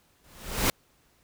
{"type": "noise with exponential growth", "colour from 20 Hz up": "pink", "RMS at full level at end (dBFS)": -20, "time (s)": [0.24, 0.7], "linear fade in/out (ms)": 1, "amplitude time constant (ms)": 100, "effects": ["pink hiss -65 dBFS RMS until 1.23 s"]}